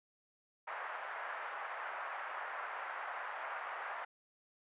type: band-pass noise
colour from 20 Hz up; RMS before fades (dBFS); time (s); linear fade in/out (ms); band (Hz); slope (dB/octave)
white; -43; 0.67-4.05; 10; 650 to 1700; 24
effects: resampled to 8000 Hz